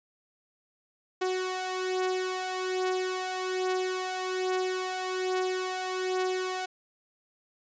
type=beating tone pair; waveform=sawtooth; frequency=370 / 371.2 Hz; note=F#4 / F#4; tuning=0 / +6 cents; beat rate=1.2 Hz; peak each=-30 / -26 dBFS; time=1.21-6.66 s; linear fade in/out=10 ms; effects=resampled to 16000 Hz